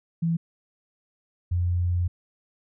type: tone pair in turn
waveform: sine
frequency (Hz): 166.4 / 88.15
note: E3 / F2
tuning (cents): +17 / +17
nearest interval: major seventh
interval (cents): 1100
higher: first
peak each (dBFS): -21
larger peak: neither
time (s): 0.22-0.37 / 1.51-2.08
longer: second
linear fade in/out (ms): 10
effects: none